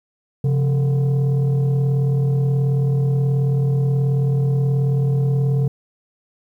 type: tone with frequency modulation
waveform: sine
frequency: 135.7 Hz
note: C#3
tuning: 36 cents flat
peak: -13 dBFS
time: 0.44-5.68 s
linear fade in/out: 5 ms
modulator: 310 Hz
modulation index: 0.41
effects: tanh soft clip ceiling -13 dBFS + 9-bit